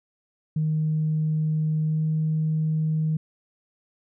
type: tone with pitch glide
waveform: sine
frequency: 155.56 to 156.73 Hz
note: D#3 to D#3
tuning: 0 to +13 cents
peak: -20 dBFS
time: 0.56-3.17 s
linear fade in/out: 5 ms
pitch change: +13 cents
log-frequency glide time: 1.86-2.02 s
effects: tanh soft clip ceiling -16 dBFS